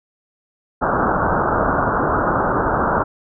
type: low-pass noise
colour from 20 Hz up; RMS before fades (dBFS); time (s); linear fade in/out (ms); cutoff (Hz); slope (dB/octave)
white; -18; 0.81-3.04; 20; 1500; 96
effects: none